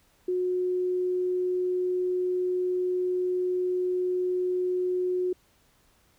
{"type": "tone", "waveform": "sine", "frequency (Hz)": 363.7, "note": "F#4", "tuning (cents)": -30, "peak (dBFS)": -24, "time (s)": [0.28, 5.33], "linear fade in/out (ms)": 5, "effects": ["pink hiss -64 dBFS RMS until 6.18 s"]}